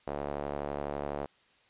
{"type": "tone with band-pass filter", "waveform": "sawtooth", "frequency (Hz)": 72, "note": "D2", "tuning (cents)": -34, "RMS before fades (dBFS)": -36, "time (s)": [0.07, 1.26], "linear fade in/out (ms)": 5, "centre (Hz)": 620, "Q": 1.6, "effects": ["white hiss -65 dBFS RMS until 1.69 s", "resampled to 8000 Hz"]}